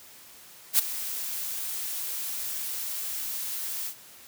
blue noise with ADSR envelope, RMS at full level -18 dBFS, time 0.73-3.95 s, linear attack 58 ms, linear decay 11 ms, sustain -15 dB, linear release 82 ms, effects white hiss -50 dBFS RMS until 4.27 s + high-pass 60 Hz 12 dB/octave

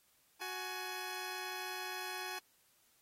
10% pulse tone pair together, 370 / 841 Hz, F#4 / G#5, 0 / +22 cents, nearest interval octave + major second, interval 1422 cents, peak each -35 / -34 dBFS, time 0.41-2.39 s, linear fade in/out 5 ms, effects white hiss -71 dBFS RMS until 3.01 s + AAC 48 kbps

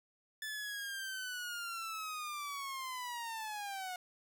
sawtooth linear sweep, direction down, 1749 to 721 Hz, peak -36 dBFS, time 0.42-3.96 s, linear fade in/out 2 ms, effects none

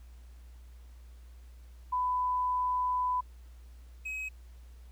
sine / triangle tone pair in turn, 999 / 2544 Hz, B5 / D#7, +20 / +38 cents, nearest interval octave + major third, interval 1618 cents, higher second, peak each -27 / -33 dBFS, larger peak first, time 1.92-3.21 / 4.05-4.29 s, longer first, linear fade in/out 10 ms, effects added 60 Hz sine -48 dBFS peak until 4.91 s + pink hiss -66 dBFS RMS until 4.91 s

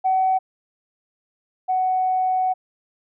sine tone pair in turn, 755 / 745 Hz, F#5 / F#5, +35 / +12 cents, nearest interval unison, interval 23 cents, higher first, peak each -15 / -17 dBFS, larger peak first, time 0.04-0.39 / 1.68-2.54 s, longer second, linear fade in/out 20 ms, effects tanh soft clip ceiling -11 dBFS

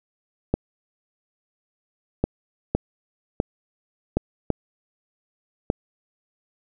clicks, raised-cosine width 2 ms, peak -6 dBFS, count 7, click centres 0.54 / 2.24 / 2.75 / 3.401 / 4.17 / 4.503 / 5.701 s, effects none

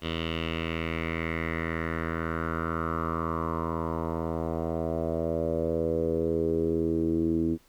10% pulse tone with low-pass filter sweep, 82 Hz, E2, 9 cents flat, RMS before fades -29 dBFS, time 0.01-7.58 s, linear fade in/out 50 ms, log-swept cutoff 3200 to 300 Hz, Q 4.5, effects pink hiss -62 dBFS RMS until 7.68 s

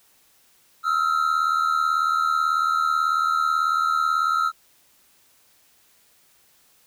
triangle tone pair together, 1287.8 / 1366 Hz, E6 / F6, -41 / -39 cents, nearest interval minor second, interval 102 cents, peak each -20 dBFS, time 0.83-4.52 s, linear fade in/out 50 ms, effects white hiss -59 dBFS RMS until 6.86 s

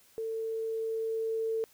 sine tone with level ramp, 447.4 Hz, A4, 29 cents sharp, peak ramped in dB -32 to -28 dBFS, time 0.18-1.64 s, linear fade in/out 0 ms, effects white hiss -62 dBFS RMS until 1.73 s

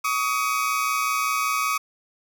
30% pulse tone pair together, 1130.8 / 1256 Hz, C#6 / D#6, +34 / +16 cents, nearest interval major second, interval 182 cents, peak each -22 dBFS, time 0.04-1.78 s, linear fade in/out 10 ms, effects none

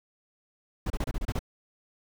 brown noise bursts, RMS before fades -29 dBFS, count 8, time 0.86-1.392 s, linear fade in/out 5 ms, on 42 ms, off 28 ms, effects none

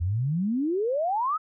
sine exponential sweep, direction up, 80.7 to 1322 Hz, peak -23 dBFS, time 0-1.38 s, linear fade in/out 20 ms, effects none

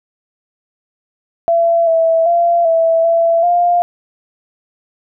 sine tone with pitch steps, 674 / 656 / 686 / 658 / 669 / 701 Hz, E5 / E5 / F5 / E5 / E5 / F5, +38 / -9 / -31 / -3 / +25 / +6 cents, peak -9 dBFS, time 1.48-3.82 s, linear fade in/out 0 ms, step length 390 ms, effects none

